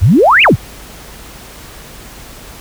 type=exponential two-way sweep; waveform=sine; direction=up then down; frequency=75.3 to 2960 to 75.3 Hz; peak=-4 dBFS; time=0.01-0.56 s; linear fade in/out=20 ms; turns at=0.43 s; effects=added 50 Hz sine -38 dBFS peak until 2.6 s + pink hiss -34 dBFS RMS until 2.6 s